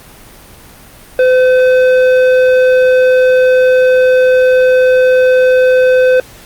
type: tone with tanh clipping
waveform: sine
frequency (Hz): 510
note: C5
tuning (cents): -44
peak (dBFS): -7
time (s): 1.19-6.2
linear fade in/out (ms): 2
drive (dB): 11
effects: pink hiss -37 dBFS RMS until 6.45 s + Opus 32 kbps